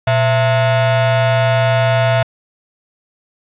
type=ring-modulated tone; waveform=45% pulse; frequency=392 Hz; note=G4; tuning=in tune; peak=-8 dBFS; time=0.07-2.23 s; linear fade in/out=5 ms; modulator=272 Hz; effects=resampled to 8000 Hz + 8-bit